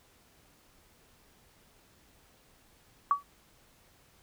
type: tone with exponential decay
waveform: sine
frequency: 1138 Hz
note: C#6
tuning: 45 cents sharp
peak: -18 dBFS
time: 3.11-3.23 s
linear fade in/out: 1 ms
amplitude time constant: 26 ms
effects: pink hiss -63 dBFS RMS until 4.22 s